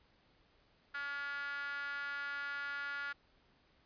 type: tone with high-pass filter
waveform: sawtooth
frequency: 283.6 Hz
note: C#4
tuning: 40 cents sharp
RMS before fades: -41 dBFS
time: 0.94-3.13 s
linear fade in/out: 10 ms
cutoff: 1500 Hz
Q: 9.6
effects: pink hiss -70 dBFS RMS until 3.85 s + resampled to 11025 Hz